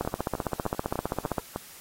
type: two click trains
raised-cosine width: 1 ms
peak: -13 / -17 dBFS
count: 22 / 6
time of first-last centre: 0.01-1.383 / 0.05-1.561 s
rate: 15.3 / 3.31 Hz
effects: white hiss -48 dBFS RMS until 1.8 s + AAC 48 kbps